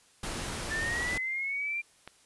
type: noise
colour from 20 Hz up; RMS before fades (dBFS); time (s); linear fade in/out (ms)
pink; -36; 0.23-1.18; 5
type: linear sweep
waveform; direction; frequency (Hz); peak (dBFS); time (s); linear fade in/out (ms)
sine; up; 1751 to 2389; -30; 0.7-1.82; 20
type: click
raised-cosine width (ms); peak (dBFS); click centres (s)
0.3; -26; 2.076
effects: white hiss -62 dBFS RMS until 2.25 s + resampled to 24000 Hz